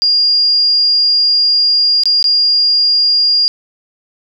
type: tone with dropouts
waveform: sine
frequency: 4824 Hz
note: D8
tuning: 46 cents sharp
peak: -8 dBFS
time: 0.02-3.48 s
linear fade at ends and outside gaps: 0 ms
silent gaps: 2.035-2.056 / 2.227-2.242 s
effects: none